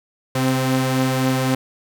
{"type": "tone pair together", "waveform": "sawtooth", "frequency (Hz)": [131.69, 259.6], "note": ["C3", "C4"], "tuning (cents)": [12, -13], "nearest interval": "octave", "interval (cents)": 1175, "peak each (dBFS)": -16, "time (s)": [0.35, 1.55], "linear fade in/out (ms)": 5, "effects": []}